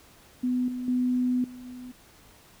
sine tone with level steps, 250 Hz, B3, 21 cents sharp, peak -23 / -30 / -22 / -40 / -38 dBFS, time 0.43-1.92 s, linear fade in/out 10 ms, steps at 0.68 / 0.88 / 1.44 / 1.65 s, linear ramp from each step 2 ms, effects pink hiss -55 dBFS RMS until 2.6 s

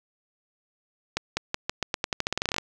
accelerating click train, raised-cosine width 0.2 ms, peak -8 dBFS, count 19, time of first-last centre 1.17-2.583 s, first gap 200 ms, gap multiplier 0.87, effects none

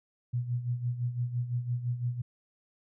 sine tone with tremolo, 121.9 Hz, B2, 22 cents flat, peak -26 dBFS, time 0.33-2.22 s, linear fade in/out 10 ms, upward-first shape sine, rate 5.9 Hz, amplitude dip 70%, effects none

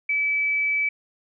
sine tone, 2300 Hz, D7, 37 cents flat, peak -20 dBFS, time 0.09-0.89 s, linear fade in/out 5 ms, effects none

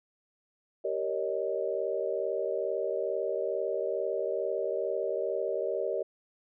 sine chord, Eb dominant seventh, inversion first, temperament just, 388.9 / 466.7 / 560 / 622.3 Hz, G4 / Bb4 / Db5 / Eb5, -14 / +2 / +18 / 0 cents, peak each -34 dBFS, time 0.84-6.03 s, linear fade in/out 10 ms, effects none

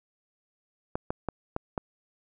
clicks, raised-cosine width 1 ms, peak -15 dBFS, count 5, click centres 0.955 / 1.105 / 1.287 / 1.564 / 1.778 s, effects none

